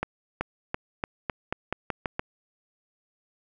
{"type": "accelerating click train", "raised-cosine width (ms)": 0.5, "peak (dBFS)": -12, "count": 10, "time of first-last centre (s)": [0.03, 2.194], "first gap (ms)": 380, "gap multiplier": 0.88, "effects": []}